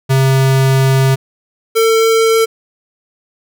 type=tone pair in turn; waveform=square; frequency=133.6 / 449.4 Hz; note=C3 / A4; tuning=+36 / +37 cents; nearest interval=octave + major sixth; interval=2101 cents; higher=second; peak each=-9 dBFS; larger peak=neither; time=0.09-1.16 / 1.75-2.46 s; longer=first; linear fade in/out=20 ms; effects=none